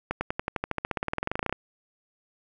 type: accelerating click train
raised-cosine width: 0.5 ms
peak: -12 dBFS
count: 25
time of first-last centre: 0.11-1.526 s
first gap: 100 ms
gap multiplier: 0.95
effects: none